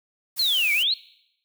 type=noise; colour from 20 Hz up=blue; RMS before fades=-33 dBFS; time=0.36-0.84 s; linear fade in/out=20 ms
type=exponential two-way sweep; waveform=sine; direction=down then up; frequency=4366 to 2217 to 4366 Hz; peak=-19 dBFS; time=0.39-0.94 s; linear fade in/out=5 ms; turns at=0.73 s
effects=noise-tail reverb RT60 0.8 s tail -21 dB re dry